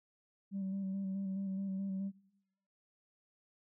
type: tone with vibrato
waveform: sine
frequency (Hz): 193.5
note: G3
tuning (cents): -22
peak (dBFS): -34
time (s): 0.51-2.12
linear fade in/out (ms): 50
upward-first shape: square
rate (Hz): 4.7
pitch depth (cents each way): 25
effects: noise-tail reverb RT60 0.9 s tail -22 dB re dry + tanh soft clip ceiling -33 dBFS